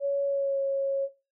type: tone with pitch glide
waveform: sine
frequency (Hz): 560 to 548.2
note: C#5 to C#5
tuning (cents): +18 to -19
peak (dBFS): -24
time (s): 0-1.09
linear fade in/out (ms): 50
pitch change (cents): -37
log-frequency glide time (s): 0.25-0.59
effects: noise-tail reverb RT60 0.3 s tail -18 dB re dry